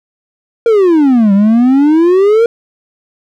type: exponential two-way sweep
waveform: triangle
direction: down then up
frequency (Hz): 474.6 to 193.8 to 474.6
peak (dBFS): -3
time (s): 0.66-2.46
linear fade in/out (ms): 2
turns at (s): 1.33
effects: none